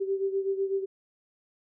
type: beating tone pair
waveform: sine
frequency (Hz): 388 / 396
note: G4 / G4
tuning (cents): -18 / +18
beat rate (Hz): 8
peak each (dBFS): -27 / -32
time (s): 0-0.86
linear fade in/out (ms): 20
effects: none